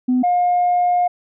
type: tone pair in turn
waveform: sine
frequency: 251.9 / 712.5 Hz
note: B3 / F5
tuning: +34 / +34 cents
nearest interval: octave + tritone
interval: 1800 cents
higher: second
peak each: -12 dBFS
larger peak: neither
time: 0.08-0.23 / 0.23-1.08 s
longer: second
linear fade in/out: 10 ms
effects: tanh soft clip ceiling -10 dBFS